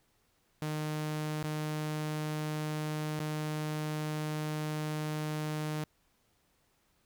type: tone with dropouts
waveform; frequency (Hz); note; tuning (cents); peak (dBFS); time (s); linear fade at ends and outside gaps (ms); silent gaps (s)
sawtooth; 153.1; D#3; -28; -29; 0.62-5.84; 0; 1.427-1.44 / 3.191-3.202
effects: pink hiss -72 dBFS RMS until 7.05 s